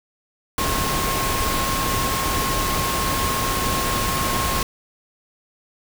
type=tone in noise; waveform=sine; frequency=1077 Hz; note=C6; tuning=50 cents sharp; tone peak=-25 dBFS; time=0.58-4.63 s; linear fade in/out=2 ms; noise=pink; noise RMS=-23 dBFS; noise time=0.58-4.63 s; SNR=-5 dB; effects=none